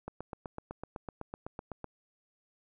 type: click train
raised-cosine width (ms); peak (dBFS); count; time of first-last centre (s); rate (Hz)
1; -25; 15; 0.08-1.843; 7.94
effects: none